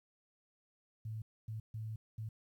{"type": "tone bursts at uneven times", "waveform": "sine", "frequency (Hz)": 110, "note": "A2", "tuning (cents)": 0, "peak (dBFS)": -39, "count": 4, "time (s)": [[1.05, 1.22], [1.48, 1.6], [1.74, 1.96], [2.18, 2.29]], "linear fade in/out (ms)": 5, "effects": ["12-bit"]}